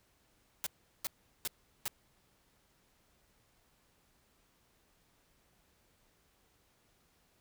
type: noise bursts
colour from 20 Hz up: white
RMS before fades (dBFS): -36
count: 4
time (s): 0.64-1.88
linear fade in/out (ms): 0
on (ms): 25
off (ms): 380
effects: pink hiss -71 dBFS RMS until 7.4 s